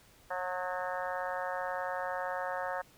harmonic tone with a mistuned harmonic, 181.9 Hz, F#3, 29 cents flat, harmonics 3 / 4 / 5 / 6 / 7 / 8 / 9 / 10, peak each -38 / -39 / -40 / -44 / -43 / -46 / -43 / -46 dBFS, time 0.3-2.82 s, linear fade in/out 10 ms, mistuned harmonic 8, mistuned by +35 cents, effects pink hiss -61 dBFS RMS until 2.97 s

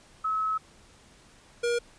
sine / square tone pair in turn, 1290 / 475.6 Hz, E6 / A#4, -38 / +35 cents, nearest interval octave + perfect fourth, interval 1727 cents, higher first, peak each -25 dBFS, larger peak neither, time 0.24-0.58 / 1.63-1.79 s, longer first, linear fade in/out 10 ms, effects pink hiss -56 dBFS RMS until 1.98 s + resampled to 22050 Hz

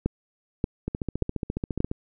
two click trains, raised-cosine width 3 ms, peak -10 / -15 dBFS, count 4 / 16, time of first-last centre 0.06-1.804 / 0.88-1.914 s, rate 1.72 / 14.5 Hz, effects none

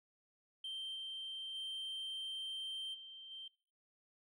sine tone with level steps, 3136 Hz, G7, in tune, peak -39 / -41 / -38 / -50 / -46 dBFS, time 0.64-3.48 s, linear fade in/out 5 ms, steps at 0.94 / 1.54 / 2.93 / 3.3 s, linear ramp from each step 20 ms, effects noise-tail reverb RT60 0.5 s tail -23 dB re dry + tanh soft clip ceiling -40 dBFS

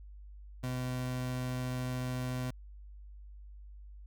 30% pulse tone, 126.6 Hz, B2, 43 cents sharp, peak -31 dBFS, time 0.63-2.51 s, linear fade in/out 10 ms, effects added 50 Hz sine -47 dBFS peak until 4.06 s

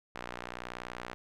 sawtooth tone with band-pass filter, 60.6 Hz, B1, 32 cents flat, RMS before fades -43 dBFS, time 0.15-1.14 s, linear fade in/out 0 ms, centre 1500 Hz, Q 0.73, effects none

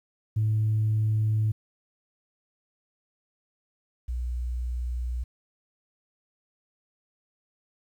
sine tone pair in turn, 108.4 / 61 Hz, A2 / B1, -25 / -21 cents, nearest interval minor seventh, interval 996 cents, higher first, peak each -20 / -27 dBFS, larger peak first, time 0.36-1.52 / 4.08-5.24 s, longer neither, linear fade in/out 10 ms, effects tanh soft clip ceiling -18 dBFS + 10-bit

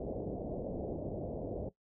white low-pass noise, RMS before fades -39 dBFS, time 0-1.69 s, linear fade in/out 5 ms, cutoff 640 Hz, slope 48 dB/octave, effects noise-tail reverb RT60 0.1 s tail -17 dB re dry

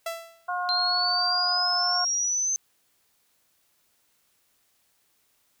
sawtooth tone with exponential decay, 666 Hz, E5, 18 cents sharp, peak -23 dBFS, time 0.06-0.49 s, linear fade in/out 5 ms, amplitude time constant 93 ms
harmonic tone, 358.2 Hz, F4, 44 cents sharp, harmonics 2 / 3 / 4, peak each -29 / -31 / -32 dBFS, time 0.48-2.05 s, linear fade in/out 10 ms
sine exponential sweep, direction up, 4135 to 6260 Hz, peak -23 dBFS, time 0.69-2.56 s, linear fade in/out 0 ms
effects white hiss -68 dBFS RMS until 5.6 s

